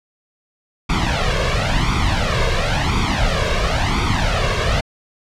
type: noise with flanger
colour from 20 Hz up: pink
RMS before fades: -17 dBFS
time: 0.89-4.81 s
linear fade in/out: 10 ms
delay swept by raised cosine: 0.86 to 1.86 ms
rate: 0.96 Hz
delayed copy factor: +0.8
effects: low-pass 4000 Hz 12 dB/octave